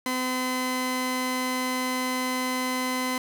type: tone pair together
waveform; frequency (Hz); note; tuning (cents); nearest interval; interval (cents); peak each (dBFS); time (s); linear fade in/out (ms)
sawtooth; 255 / 1020; C4 / C6; -44 / -44; 2 octaves; 2400; -24; 0.06-3.18; 2
effects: 8-bit